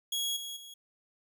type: tone with level steps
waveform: sawtooth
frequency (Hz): 3322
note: G#7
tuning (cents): 0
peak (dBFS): -27 / -35 / -43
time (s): 0.12-0.74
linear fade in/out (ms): 5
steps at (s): 0.36 / 0.56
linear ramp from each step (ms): 10
effects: none